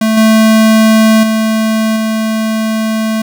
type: tone with level steps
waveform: square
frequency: 220 Hz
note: A3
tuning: in tune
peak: -9 / -5 / -10 / -12 dBFS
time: 0.01-3.22 s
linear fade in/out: 5 ms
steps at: 0.17 / 1.23 / 1.96 s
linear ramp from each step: 5 ms
effects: none